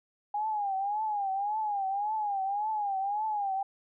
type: tone with vibrato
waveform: sine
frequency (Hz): 818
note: G#5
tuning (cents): -26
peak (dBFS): -28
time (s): 0.34-3.63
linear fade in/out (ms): 5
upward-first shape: triangle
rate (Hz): 1.8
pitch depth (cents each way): 130
effects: none